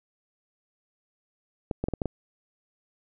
clicks, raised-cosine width 2 ms, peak -14 dBFS, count 6, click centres 1.712 / 1.84 / 1.885 / 1.937 / 2.018 / 2.057 s, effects none

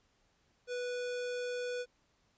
square tone, 492 Hz, B4, 7 cents flat, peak -36 dBFS, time 0.67-1.86 s, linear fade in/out 50 ms, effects pink hiss -73 dBFS RMS until 2.37 s + resampled to 16000 Hz

